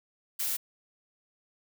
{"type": "noise", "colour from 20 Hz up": "blue", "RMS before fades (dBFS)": -31, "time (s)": [0.39, 0.57], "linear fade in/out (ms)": 10, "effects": []}